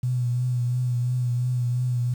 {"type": "tone with vibrato", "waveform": "sine", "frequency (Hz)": 123.5, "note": "B2", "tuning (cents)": 0, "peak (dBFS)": -21, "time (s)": [0.03, 2.14], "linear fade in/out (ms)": 5, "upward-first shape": "triangle", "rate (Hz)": 2.9, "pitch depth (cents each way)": 41, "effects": ["8-bit"]}